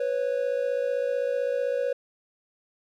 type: tone pair together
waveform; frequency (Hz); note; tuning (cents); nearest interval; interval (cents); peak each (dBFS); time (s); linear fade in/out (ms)
triangle; 493.9 / 549.6; B4 / C#5; 0 / -15; major second; 185; -25; 0-1.93; 5
effects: none